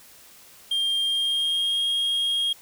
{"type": "tone with pitch glide", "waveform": "triangle", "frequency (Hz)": [3200, 3256], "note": ["G7", "G#7"], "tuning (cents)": [35, -35], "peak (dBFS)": -20, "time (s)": [0.71, 2.53], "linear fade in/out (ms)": 5, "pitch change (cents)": 30, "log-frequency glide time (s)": [1.01, 1.85], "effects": ["white hiss -50 dBFS RMS until 2.61 s"]}